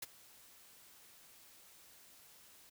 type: noise with ADSR envelope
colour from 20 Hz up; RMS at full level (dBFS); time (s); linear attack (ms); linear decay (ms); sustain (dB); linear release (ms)
white; -41; 0.02-2.7; 7; 24; -20; 12
effects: none